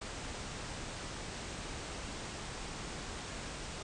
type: low-pass noise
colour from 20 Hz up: pink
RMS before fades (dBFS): -43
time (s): 0.01-3.83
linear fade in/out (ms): 10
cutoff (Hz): 8900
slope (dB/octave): 96
effects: none